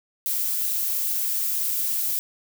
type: noise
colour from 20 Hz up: violet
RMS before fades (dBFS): -25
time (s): 0.26-2.19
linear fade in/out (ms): 0
effects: none